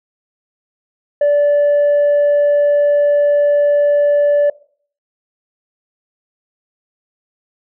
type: tone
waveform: sine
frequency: 581 Hz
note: D5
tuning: 19 cents flat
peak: -7 dBFS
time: 1.21-4.5 s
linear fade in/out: 5 ms
effects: noise-tail reverb RT60 0.5 s tail -21 dB re dry + tanh soft clip ceiling -8 dBFS